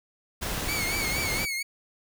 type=noise; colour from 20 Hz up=pink; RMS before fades=-31 dBFS; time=0.41-1.46 s; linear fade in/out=20 ms
type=tone with vibrato; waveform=sawtooth; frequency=2217 Hz; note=C#7; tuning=in tune; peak=-25 dBFS; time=0.68-1.63 s; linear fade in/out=10 ms; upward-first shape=triangle; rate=4.3 Hz; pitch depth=90 cents each way
effects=none